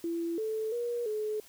sine tone with pitch steps, 336.6 / 437.9 / 477.4 / 427.6 Hz, E4 / A4 / A#4 / A4, +36 / -8 / +41 / -49 cents, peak -30 dBFS, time 0.04-1.4 s, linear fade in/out 2 ms, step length 340 ms, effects white hiss -56 dBFS RMS until 1.48 s

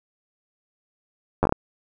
slowing click train, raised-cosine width 1 ms, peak -5 dBFS, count 6, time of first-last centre 1.43-1.524 s, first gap 10 ms, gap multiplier 1.32, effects none

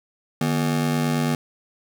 40% pulse ring-modulated tone, 197.4 Hz, G3, 12 cents sharp, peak -16 dBFS, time 0.41-1.35 s, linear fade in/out 2 ms, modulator 44.5 Hz, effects 9-bit

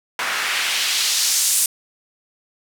white noise with band-pass filter sweep, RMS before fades -20 dBFS, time 0.19-1.66 s, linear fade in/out 2 ms, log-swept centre 1300 to 9100 Hz, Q 1.2, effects none

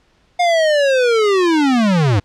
square linear sweep, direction down, 716 to 92.1 Hz, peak -12 dBFS, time 0.39-2.2 s, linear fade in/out 10 ms, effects pink hiss -57 dBFS RMS until 2.24 s + low-pass 5000 Hz 12 dB/octave

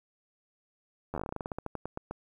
slowing click train, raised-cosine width 1 ms, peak -21 dBFS, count 20, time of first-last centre 1.14-2.11 s, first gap 11 ms, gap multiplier 1.15, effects 10-bit

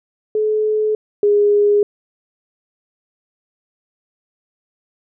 sine tone pair in turn, 429.2 / 411.9 Hz, A4 / G#4, -43 / -14 cents, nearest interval minor second, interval 71 cents, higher first, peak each -14 / -10 dBFS, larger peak second, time 0.35-0.95 / 1.23-1.83 s, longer neither, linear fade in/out 2 ms, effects none

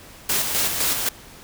white noise with tremolo, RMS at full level -21 dBFS, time 0.29-1.09 s, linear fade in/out 5 ms, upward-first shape square, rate 3.9 Hz, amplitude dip 40%, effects pink hiss -44 dBFS RMS until 1.43 s

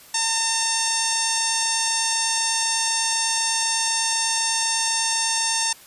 harmonic tone, 904 Hz, A5, 47 cents sharp, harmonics 1 / 2 / 3 / 4 / 5 / 6 / 7 / 8 / 9 / 10, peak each -28 / -31 / -32 / -31 / -32 / -27 / -27 / -32 / -29 / -30 dBFS, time 0.14-5.73 s, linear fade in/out 5 ms, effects white hiss -47 dBFS RMS until 5.86 s + resampled to 32000 Hz

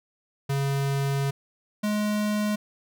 square tone pair in turn, 138.59 / 209.9 Hz, C#3 / G#3, 0 / +19 cents, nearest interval perfect fifth, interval 719 cents, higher second, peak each -24 dBFS, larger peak neither, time 0.49-1.31 / 1.83-2.56 s, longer first, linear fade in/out 10 ms, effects none

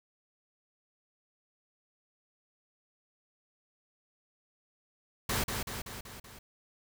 pink noise with echo, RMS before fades -31 dBFS, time 5.29-5.44 s, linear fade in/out 5 ms, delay 190 ms, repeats 5, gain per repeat -4 dB, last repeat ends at 6.39 s, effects none

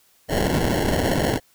white noise with sample-and-hold, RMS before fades -21 dBFS, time 0.28-1.4 s, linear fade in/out 50 ms, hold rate 1225 Hz, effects white hiss -59 dBFS RMS until 1.54 s

